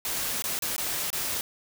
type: noise with dropouts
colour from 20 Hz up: white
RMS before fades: -30 dBFS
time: 0.05-1.41 s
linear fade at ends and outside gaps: 1 ms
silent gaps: 0.422-0.44 / 0.59-0.622 / 0.764-0.78 / 1.103-1.129 s
effects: none